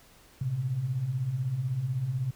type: beating tone pair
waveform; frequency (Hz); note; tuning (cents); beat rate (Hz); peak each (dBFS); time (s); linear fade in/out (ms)
sine; 115.4 / 131.4; A#2 / C3; -17 / +8; 16; -35 / -28; 0.41-2.31; 5
effects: pink hiss -57 dBFS RMS until 2.35 s